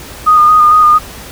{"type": "tone with vibrato", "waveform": "sine", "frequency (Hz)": 1230, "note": "D#6", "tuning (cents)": -20, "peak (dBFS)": -3, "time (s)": [0.26, 0.99], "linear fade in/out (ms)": 20, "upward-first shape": "square", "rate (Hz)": 4.4, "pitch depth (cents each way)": 20, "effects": ["added 60 Hz sine -37 dBFS peak until 1.31 s", "pink hiss -30 dBFS RMS until 1.31 s"]}